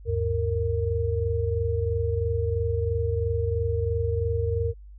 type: tone cluster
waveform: sine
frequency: 78.4 / 101.4 / 462.3 Hz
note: D#2 / G#2 / A#4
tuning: +14 / -41 / -14 cents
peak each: -27 dBFS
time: 0.05-4.74 s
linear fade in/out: 50 ms
effects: added 50 Hz sine -42 dBFS peak until 4.98 s